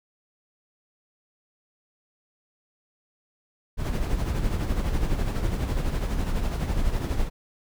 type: noise with tremolo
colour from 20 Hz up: brown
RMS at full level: -23 dBFS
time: 3.77-7.3 s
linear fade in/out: 50 ms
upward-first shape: sine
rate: 12 Hz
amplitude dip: 50%
effects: none